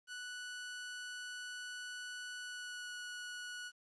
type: tone with pitch glide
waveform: sawtooth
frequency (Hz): 1480 to 1467.2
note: F#6 to F#6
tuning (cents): 0 to -15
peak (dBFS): -40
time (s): 0.07-3.72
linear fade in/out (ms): 50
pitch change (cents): -15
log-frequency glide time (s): 2.39-2.94
effects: resampled to 22050 Hz + 12-bit